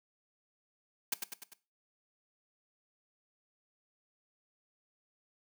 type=noise with echo; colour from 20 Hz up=white; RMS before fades=-31 dBFS; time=1.12-1.14 s; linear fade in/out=5 ms; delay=99 ms; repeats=4; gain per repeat=-5 dB; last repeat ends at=1.536 s; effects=noise-tail reverb RT60 0.3 s tail -17 dB re dry + high-pass 200 Hz 12 dB/octave